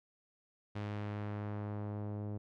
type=tone with low-pass filter sweep; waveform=sawtooth; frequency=103.83 Hz; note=G#2; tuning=in tune; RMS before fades=-40 dBFS; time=0.75-2.38 s; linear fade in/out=10 ms; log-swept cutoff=3500 to 540 Hz; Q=0.78; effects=none